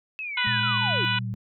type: linear sweep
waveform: sine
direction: down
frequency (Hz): 2637 to 300.9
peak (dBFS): -30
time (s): 0.19-1.05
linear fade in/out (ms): 0
type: harmonic tone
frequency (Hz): 493.5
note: B4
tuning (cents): -1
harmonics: 2 / 3 / 4 / 5 / 6 / 7 / 8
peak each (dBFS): -31 / -28 / -36 / -29 / -28 / -34 / -37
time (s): 0.37-1.19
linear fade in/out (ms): 5
type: tone with pitch glide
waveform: sine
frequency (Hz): 207.7 to 191.57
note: G#3 to G3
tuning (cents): 0 to -40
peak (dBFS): -34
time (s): 0.44-1.35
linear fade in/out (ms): 10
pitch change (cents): -140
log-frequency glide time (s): 0.69-1.05
type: tone with vibrato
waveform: sine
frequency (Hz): 116.54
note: A#2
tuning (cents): 0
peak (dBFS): -28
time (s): 0.47-1.34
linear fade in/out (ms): 0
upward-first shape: sine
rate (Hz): 5.7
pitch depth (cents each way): 50
effects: none